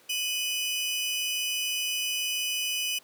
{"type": "tone pair together", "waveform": "sawtooth", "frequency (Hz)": [2500, 2973], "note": ["D#7", "F#7"], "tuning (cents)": [8, 8], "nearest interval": "minor third", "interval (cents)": 300, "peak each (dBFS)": [-29, -26], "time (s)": [0.09, 2.99], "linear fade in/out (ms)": 10, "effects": ["pink hiss -57 dBFS RMS until 3.03 s", "high-pass 300 Hz 12 dB/octave"]}